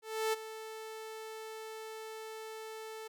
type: tone with ADSR envelope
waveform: sawtooth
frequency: 440 Hz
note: A4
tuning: in tune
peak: -25 dBFS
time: 0.02-3.08 s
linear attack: 310 ms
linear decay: 20 ms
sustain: -14 dB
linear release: 10 ms
effects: none